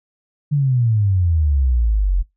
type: exponential sweep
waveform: sine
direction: down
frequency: 150 to 42.84 Hz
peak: -13 dBFS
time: 0.51-2.23 s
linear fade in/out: 20 ms
effects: noise-tail reverb RT60 0.2 s tail -24 dB re dry